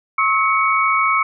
sine tone cluster, 1086 / 1292 / 2237 Hz, C#6 / E6 / C#7, -36 / -35 / +15 cents, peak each -18 dBFS, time 0.18-1.23 s, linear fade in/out 5 ms, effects none

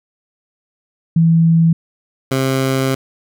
sine / 15% pulse tone pair in turn, 164.81 / 133.03 Hz, E3 / C3, 0 / +29 cents, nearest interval major third, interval 371 cents, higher first, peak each -8 dBFS, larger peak neither, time 1.16-1.73 / 2.31-2.95 s, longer second, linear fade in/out 5 ms, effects none

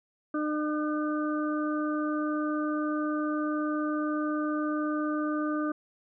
harmonic tone, 302.4 Hz, D#4, 49 cents flat, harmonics 1 / 2 / 4 / 5, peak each -28 / -36 / -35 / -40 dBFS, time 0.34-5.72 s, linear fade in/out 5 ms, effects none

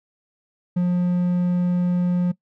triangle tone with hard clipping, 177.9 Hz, F3, 32 cents sharp, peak -18 dBFS, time 0.76-2.32 s, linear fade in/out 10 ms, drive 6 dB, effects noise-tail reverb RT60 0.1 s tail -20 dB re dry

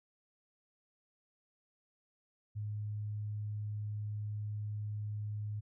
sine tone, 105.1 Hz, G#2, 21 cents sharp, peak -36 dBFS, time 2.55-5.61 s, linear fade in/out 20 ms, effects none

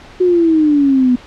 sine exponential sweep, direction down, 369.2 to 244.4 Hz, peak -8 dBFS, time 0.2-1.16 s, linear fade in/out 10 ms, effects pink hiss -38 dBFS RMS until 1.26 s + low-pass 4000 Hz 12 dB/octave

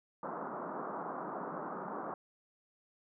white band-pass noise, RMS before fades -41 dBFS, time 0.23-2.14 s, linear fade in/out 2 ms, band 160 to 1300 Hz, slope 48 dB/octave, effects none

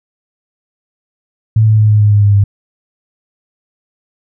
sine tone with pitch steps, 110 / 108.61 / 107.24 / 105.89 / 104.55 / 103.23 / 101.92 / 100.64 Hz, A2 / A2 / A2 / G#2 / G#2 / G#2 / G#2 / G2, 0 / -22 / -44 / +34 / +12 / -10 / -32 / +46 cents, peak -5 dBFS, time 1.56-2.44 s, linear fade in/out 5 ms, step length 110 ms, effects none

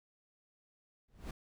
brown noise with exponential growth, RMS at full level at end -35 dBFS, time 1.08-1.31 s, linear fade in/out 5 ms, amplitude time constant 49 ms, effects none

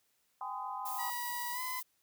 sine chord, Ab major seventh, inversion third, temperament equal with one note detuned, 784 / 830.6 / 1020.2 / 1244.5 Hz, G5 / Ab5 / C6 / Eb6, 0 / 0 / -44 / 0 cents, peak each -43 / -44 / -40 / -46 dBFS, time 0.41-1.1 s, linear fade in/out 2 ms
violet noise, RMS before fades -42 dBFS, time 0.85-1.83 s, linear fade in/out 10 ms
30% pulse tone with pitch glide, 967 to 1016.2 Hz, B5 to B5, -37 to +49 cents, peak -35 dBFS, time 0.98-1.81 s, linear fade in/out 20 ms, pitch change +86 cents, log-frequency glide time 1.52-1.61 s
effects white hiss -75 dBFS RMS until 2.02 s

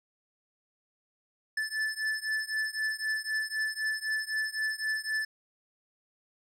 square beating tone pair, 1746 / 1749.9 Hz, A6 / A6, -14 / -10 cents, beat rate 3.9 Hz, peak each -33 / -34 dBFS, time 1.57-5.25 s, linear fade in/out 5 ms, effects low-pass 9000 Hz 12 dB/octave

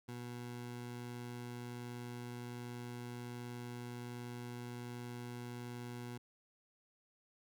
20% pulse tone, 121.3 Hz, B2, 31 cents flat, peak -39 dBFS, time 0.08-6.18 s, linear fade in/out 10 ms, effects none

